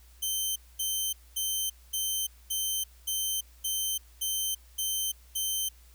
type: tone bursts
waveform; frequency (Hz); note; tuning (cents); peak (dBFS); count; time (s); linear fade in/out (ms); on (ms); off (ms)
10% pulse; 3100; G7; -20; -20; 10; 0.22-5.69; 10; 340; 230
effects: added 60 Hz sine -53 dBFS peak until 5.94 s + white hiss -61 dBFS RMS until 5.94 s